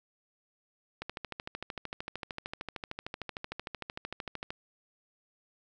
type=click train; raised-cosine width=0.3 ms; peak=-21 dBFS; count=47; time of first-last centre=1.02-4.505 s; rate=13.2 Hz; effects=none